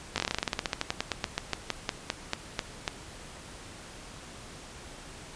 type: slowing click train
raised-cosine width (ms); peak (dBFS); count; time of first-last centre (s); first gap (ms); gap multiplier
0.2; -10; 28; 0.16-2.878; 19; 1.11
effects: pink hiss -46 dBFS RMS until 5.35 s + resampled to 22050 Hz